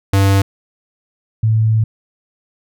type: tone pair in turn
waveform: square / sine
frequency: 98 / 110.45 Hz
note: G2 / A2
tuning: 0 / +7 cents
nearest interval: major second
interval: 207 cents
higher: second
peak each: -10 dBFS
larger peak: neither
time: 0.13-0.42 / 1.43-1.84 s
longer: second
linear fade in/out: 5 ms
effects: none